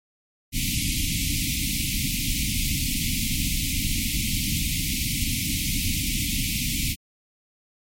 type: band-stop noise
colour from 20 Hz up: pink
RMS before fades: -25 dBFS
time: 0.52-6.96 s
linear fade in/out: 50 ms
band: 300 to 2100 Hz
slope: 96 dB/octave
effects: MP3 64 kbps